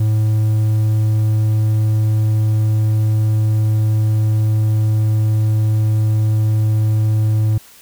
triangle tone, 108.3 Hz, A2, 27 cents flat, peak -10 dBFS, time 0-7.58 s, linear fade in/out 5 ms, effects white hiss -44 dBFS RMS until 7.81 s

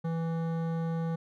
sine tone with hard clipping, 164.81 Hz, E3, in tune, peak -31 dBFS, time 0.04-1.16 s, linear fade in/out 10 ms, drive 14 dB, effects none

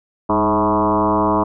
sine tone with frequency modulation, 645 Hz, E5, 38 cents flat, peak -13 dBFS, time 0.29-1.44 s, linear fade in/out 10 ms, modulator 111 Hz, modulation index 4.3, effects none

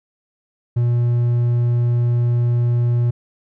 triangle tone with hard clipping, 120 Hz, B2, 49 cents flat, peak -15 dBFS, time 0.76-3.11 s, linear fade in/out 10 ms, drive 6 dB, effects none

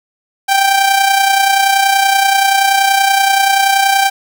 sawtooth tone with amplitude modulation, 784 Hz, G5, in tune, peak -3 dBFS, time 0.48-4.1 s, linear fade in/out 20 ms, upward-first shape sine, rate 30.5 Hz, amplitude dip 50%, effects none

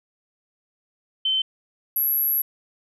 sine tone pair in turn, 3080 / 11629 Hz, G7 / F#9, -31 / -31 cents, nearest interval octave + major seventh, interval 2300 cents, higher second, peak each -19 dBFS, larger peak neither, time 1.25-1.42 / 1.96-2.42 s, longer second, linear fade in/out 5 ms, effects none

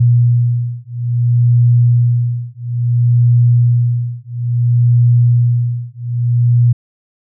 sine beating tone pair, 120 / 120.59 Hz, B2 / B2, -49 / -41 cents, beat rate 0.59 Hz, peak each -12 dBFS, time 0-6.73 s, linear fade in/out 10 ms, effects none

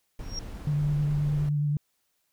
brown noise, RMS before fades -37 dBFS, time 0.19-1.49 s, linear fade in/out 2 ms
sine tone with exponential growth, 5588 Hz, F8, in tune, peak -29 dBFS, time 0.21-0.39 s, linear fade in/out 2 ms, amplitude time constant 39 ms
sine tone with vibrato, 146.9 Hz, D3, 1 cent sharp, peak -23 dBFS, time 0.67-1.77 s, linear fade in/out 2 ms, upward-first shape sine, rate 9.5 Hz, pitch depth 22 cents each way
effects white hiss -74 dBFS RMS until 2.32 s

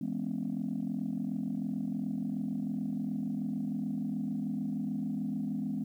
sine chord, C# minor seventh, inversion first, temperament equal with one note detuned, 164.81 / 207.7 / 250.5 / 277.2 Hz, E3 / G#3 / B3 / C#4, 0 / 0 / +25 / 0 cents, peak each -39 / -34 / -35 / -39 dBFS, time 0.01-5.84 s, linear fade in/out 5 ms, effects tanh soft clip ceiling -25 dBFS + 11-bit

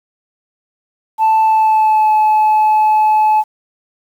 sine tone with pitch glide, 880 to 859.9 Hz, A5 to A5, 0 to -40 cents, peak -6 dBFS, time 1.18-3.44 s, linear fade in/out 50 ms, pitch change -40 cents, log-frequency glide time 1.42-2.12 s, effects tanh soft clip ceiling -7 dBFS + 7-bit

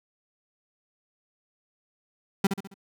35% pulse tone with echo, 196 Hz, G3, in tune, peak -16 dBFS, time 2.44-2.47 s, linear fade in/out 5 ms, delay 68 ms, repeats 4, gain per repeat -7 dB, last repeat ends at 2.742 s, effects none

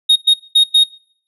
triangle tone bursts at uneven times, 3729 Hz, A#7, in tune, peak -5 dBFS, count 4, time 0.09-0.16 / 0.27-0.34 / 0.55-0.64 / 0.74-0.84 s, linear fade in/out 10 ms, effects noise-tail reverb RT60 0.7 s tail -26 dB re dry + resampled to 32000 Hz

